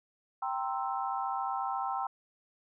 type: chord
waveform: sine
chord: C dominant seventh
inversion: second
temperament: equal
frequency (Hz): 784 / 932.3 / 1046.5 / 1318.5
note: G5 / Bb5 / C6 / E6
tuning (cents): 0 / 0 / 0 / 0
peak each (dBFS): -34 / -38 / -37 / -38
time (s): 0.42-2.07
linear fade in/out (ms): 5
effects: none